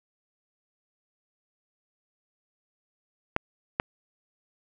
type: clicks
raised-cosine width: 0.5 ms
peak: -8 dBFS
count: 2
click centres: 3.364 / 3.799 s
effects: none